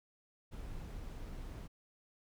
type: noise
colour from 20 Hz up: brown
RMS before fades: -45 dBFS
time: 0.51-1.68 s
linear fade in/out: 20 ms
effects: none